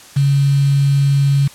sine tone with quantisation, 139.6 Hz, C#3, 13 cents sharp, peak -10 dBFS, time 0.16-1.48 s, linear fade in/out 10 ms, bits 5, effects white hiss -40 dBFS RMS until 1.54 s + low-pass 10000 Hz 12 dB/octave

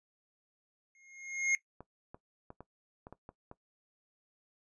square tone with exponential growth, 2143 Hz, C7, 41 cents sharp, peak -25 dBFS, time 0.95-1.55 s, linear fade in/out 1 ms, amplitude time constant 130 ms
clicks, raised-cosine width 1 ms, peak -33 dBFS, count 8, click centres 1.806 / 2.145 / 2.504 / 2.606 / 3.069 / 3.126 / 3.291 / 3.514 s
effects noise-tail reverb RT60 0.1 s tail -17 dB re dry + resampled to 22050 Hz

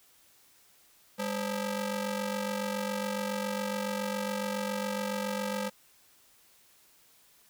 sawtooth ring-modulated tone, 359.2 Hz, F4, 49 cents sharp, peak -24 dBFS, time 1.18-5.7 s, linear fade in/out 20 ms, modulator 156 Hz, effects white hiss -62 dBFS RMS until 7.49 s

